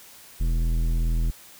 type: tone with tanh clipping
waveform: sine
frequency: 41.2 Hz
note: E1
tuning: in tune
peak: -22 dBFS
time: 0.4-1.31 s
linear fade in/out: 10 ms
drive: 13 dB
effects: white hiss -48 dBFS RMS until 1.59 s